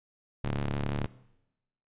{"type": "ring-modulated tone", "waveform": "sawtooth", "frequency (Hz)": 72, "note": "D2", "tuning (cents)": -34, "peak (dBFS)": -22, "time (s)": [0.44, 1.06], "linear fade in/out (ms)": 0, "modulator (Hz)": 52.5, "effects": ["noise-tail reverb RT60 0.9 s tail -19 dB re dry", "resampled to 8000 Hz"]}